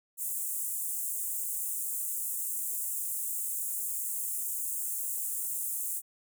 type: high-pass noise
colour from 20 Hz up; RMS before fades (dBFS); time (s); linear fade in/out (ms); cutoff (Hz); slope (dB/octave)
pink; -34; 0.17-6.02; 50; 7600; 48
effects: none